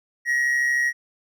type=tone with amplitude modulation; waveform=triangle; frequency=1900 Hz; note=A#6; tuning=33 cents sharp; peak=-15 dBFS; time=0.25-0.93 s; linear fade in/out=50 ms; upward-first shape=sine; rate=133 Hz; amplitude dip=45%; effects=none